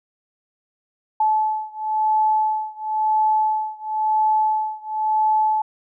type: beating tone pair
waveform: sine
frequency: 864 / 864.97 Hz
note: A5 / A5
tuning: -32 / -30 cents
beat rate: 0.97 Hz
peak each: -20 / -21 dBFS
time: 1.2-5.62 s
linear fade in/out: 5 ms
effects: none

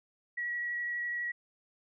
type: tone with vibrato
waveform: sine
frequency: 1922 Hz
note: B6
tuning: 48 cents flat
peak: -32 dBFS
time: 0.37-1.32 s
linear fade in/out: 10 ms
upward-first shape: sine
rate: 12 Hz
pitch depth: 11 cents each way
effects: none

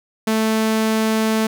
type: tone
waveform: sawtooth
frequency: 220 Hz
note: A3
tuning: in tune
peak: -12 dBFS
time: 0.27-1.47 s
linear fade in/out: 5 ms
effects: none

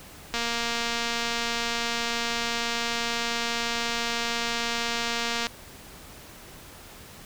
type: click train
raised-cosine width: 0.2 ms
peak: -11 dBFS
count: 1201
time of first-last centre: 0.34-5.468 s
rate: 234 Hz
effects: pink hiss -46 dBFS RMS until 7.25 s

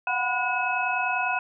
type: tone cluster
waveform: sine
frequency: 721 / 751 / 994 / 1455 / 2569 Hz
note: F#5 / F#5 / B5 / F#6 / E7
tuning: -45 / +26 / +11 / -29 / -45 cents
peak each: -32 / -30 / -30 / -29 / -28 dBFS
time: 0.07-1.39 s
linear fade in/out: 2 ms
effects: none

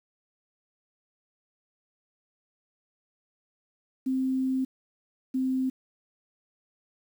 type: tone pair in turn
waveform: sine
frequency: 261.6 / 260.4 Hz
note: C4 / C4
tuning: 0 / -8 cents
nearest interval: unison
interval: 8 cents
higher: first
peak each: -24 dBFS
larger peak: neither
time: 4.06-4.65 / 5.34-5.7 s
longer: first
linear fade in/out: 10 ms
effects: 9-bit

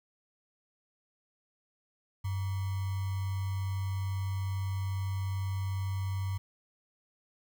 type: tone with sample-and-hold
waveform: sine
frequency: 96.2 Hz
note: G2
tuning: 32 cents flat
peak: -30 dBFS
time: 2.24-6.38 s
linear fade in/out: 10 ms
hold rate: 1050 Hz
effects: none

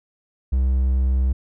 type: tone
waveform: triangle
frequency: 64.8 Hz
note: C2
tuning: 16 cents flat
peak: -14 dBFS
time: 0.52-1.33 s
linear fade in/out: 10 ms
effects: none

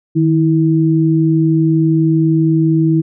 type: tone pair together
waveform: sine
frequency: 156.34 / 323.9 Hz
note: D#3 / E4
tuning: +9 / -30 cents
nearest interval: octave + minor second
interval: 1261 cents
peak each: -12 dBFS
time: 0.15-3.02 s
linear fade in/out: 20 ms
effects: none

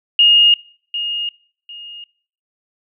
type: tone with echo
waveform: sine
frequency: 2849 Hz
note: F7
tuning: 34 cents sharp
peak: -7 dBFS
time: 0.19-0.54 s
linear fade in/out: 2 ms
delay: 750 ms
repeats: 2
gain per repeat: -12 dB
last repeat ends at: 2.04 s
effects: noise-tail reverb RT60 0.5 s tail -22 dB re dry

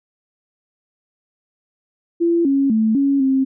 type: tone with pitch steps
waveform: sine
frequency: 339.3 / 275.2 / 219.9 / 277.6 / 266.4 Hz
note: F4 / C#4 / A3 / C#4 / C4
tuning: -50 / -12 / -1 / +3 / +31 cents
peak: -13 dBFS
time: 2.2-3.45 s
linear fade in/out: 20 ms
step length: 250 ms
effects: none

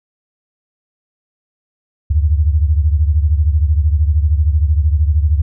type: beating tone pair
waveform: sine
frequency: 73.42 / 86.42 Hz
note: D2 / F2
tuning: 0 / -18 cents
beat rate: 13 Hz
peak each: -11 / -16 dBFS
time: 2.1-5.42 s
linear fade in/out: 10 ms
effects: none

